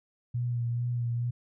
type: tone with vibrato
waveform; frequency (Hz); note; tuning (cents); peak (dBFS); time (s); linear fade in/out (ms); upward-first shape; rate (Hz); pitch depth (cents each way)
sine; 120; B2; -49; -27; 0.34-1.31; 10; sine; 2.3; 26
effects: none